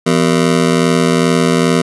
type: ring-modulated tone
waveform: 25% pulse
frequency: 210 Hz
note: G#3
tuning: 19 cents sharp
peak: -3 dBFS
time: 0.06-1.82 s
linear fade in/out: 10 ms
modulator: 41.2 Hz
effects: resampled to 24000 Hz + 7-bit